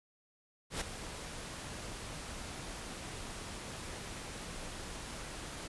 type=noise with ADSR envelope; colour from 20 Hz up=pink; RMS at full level=-34 dBFS; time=0.7-5.68 s; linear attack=110 ms; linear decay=9 ms; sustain=-10 dB; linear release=11 ms; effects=resampled to 24000 Hz